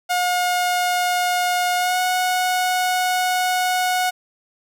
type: tone with pitch glide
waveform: sawtooth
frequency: 718 to 732.7 Hz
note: F5 to F#5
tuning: +48 to -17 cents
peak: -14 dBFS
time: 0.09-4.11 s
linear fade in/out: 20 ms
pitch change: +35 cents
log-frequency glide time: 1.76-2 s
effects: none